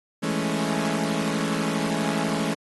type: chord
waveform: sawtooth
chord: A major seventh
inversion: second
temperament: equal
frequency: 164.81 / 207.7 / 220 / 277.2 Hz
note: E3 / G#3 / A3 / C#4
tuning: 0 / 0 / 0 / 0 cents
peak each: -25 dBFS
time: 0.22-2.55 s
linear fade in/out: 20 ms
effects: AAC 32 kbps